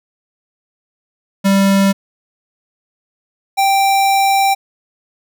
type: tone pair in turn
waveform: square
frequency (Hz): 196 / 784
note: G3 / G5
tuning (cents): 0 / 0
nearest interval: 2 octaves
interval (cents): 2400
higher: second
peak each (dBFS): -10 / -11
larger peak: first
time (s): 1.44-1.93 / 3.57-4.55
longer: second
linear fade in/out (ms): 20
effects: none